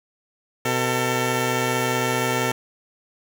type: tone pair together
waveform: 10% pulse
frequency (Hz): 126.09 / 448.8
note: B2 / A4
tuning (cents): +36 / +34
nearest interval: octave + minor seventh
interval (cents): 2198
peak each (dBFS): -15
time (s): 0.65-2.52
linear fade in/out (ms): 5
effects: none